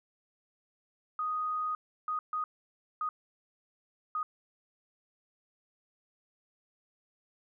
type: tone bursts at uneven times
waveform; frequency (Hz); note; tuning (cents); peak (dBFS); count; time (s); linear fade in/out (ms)
sine; 1244.5; D#6; 0; -30; 5; 1.19-1.75 / 2.08-2.19 / 2.33-2.44 / 3.01-3.09 / 4.15-4.23; 2
effects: none